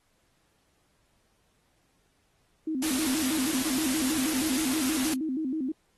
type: tone with vibrato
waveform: sine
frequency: 286.3 Hz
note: D4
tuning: 44 cents flat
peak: -27 dBFS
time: 2.67-5.72 s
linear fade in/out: 5 ms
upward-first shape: square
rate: 6.3 Hz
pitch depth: 170 cents each way
type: noise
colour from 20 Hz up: white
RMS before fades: -31 dBFS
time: 2.82-5.14 s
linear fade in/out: 5 ms
effects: pink hiss -70 dBFS RMS until 5.97 s + AAC 32 kbps